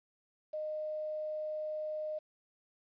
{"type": "tone with quantisation", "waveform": "sine", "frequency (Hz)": 615, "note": "D#5", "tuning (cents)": -20, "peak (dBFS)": -35, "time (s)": [0.53, 2.19], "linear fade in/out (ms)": 10, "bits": 10, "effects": ["resampled to 11025 Hz"]}